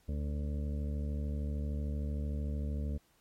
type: harmonic tone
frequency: 73.2 Hz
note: D2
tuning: 5 cents flat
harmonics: 1 / 2 / 3 / 4 / 6 / 7 / 8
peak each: -33 / -42 / -42 / -49 / -51 / -53 / -54 dBFS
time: 0.08-2.98 s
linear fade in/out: 10 ms
effects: pink hiss -69 dBFS RMS until 3.2 s + MP3 64 kbps